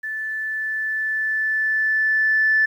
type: tone with level ramp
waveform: sine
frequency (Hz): 1751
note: A6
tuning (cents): -9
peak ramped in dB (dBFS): -25 to -13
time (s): 0.03-2.66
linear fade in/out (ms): 10
effects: tanh soft clip ceiling -9 dBFS + 9-bit